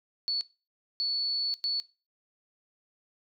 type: tone bursts at uneven times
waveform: sine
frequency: 4435 Hz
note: C#8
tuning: in tune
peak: -26 dBFS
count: 3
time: 0.28-0.41 / 1-1.54 / 1.64-1.8 s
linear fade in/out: 0 ms
effects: noise-tail reverb RT60 0.3 s tail -20 dB re dry